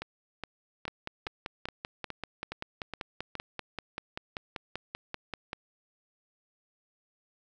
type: two click trains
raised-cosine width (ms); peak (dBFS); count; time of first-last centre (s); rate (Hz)
0.3; -19 / -20; 25 / 9; 0.88-5.531 / 0.02-3.353; 5.16 / 2.4
effects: none